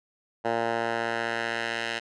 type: tone with band-pass filter sweep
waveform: 10% pulse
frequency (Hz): 115.7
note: A#2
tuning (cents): -13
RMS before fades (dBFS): -29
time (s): 0.44-2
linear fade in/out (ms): 20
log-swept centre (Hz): 840 to 2500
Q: 1.2
effects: resampled to 24000 Hz